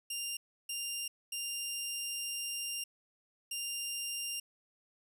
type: tone bursts at uneven times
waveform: 15% pulse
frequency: 2794 Hz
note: F7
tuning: in tune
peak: -29 dBFS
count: 4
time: 0.1-0.37 / 0.69-1.08 / 1.32-2.84 / 3.51-4.4 s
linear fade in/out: 5 ms
effects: none